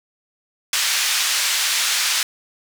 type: band-pass noise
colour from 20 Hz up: white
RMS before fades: -20 dBFS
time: 0.73-2.23 s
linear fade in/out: 2 ms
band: 1500 to 6400 Hz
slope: 12 dB/octave
effects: none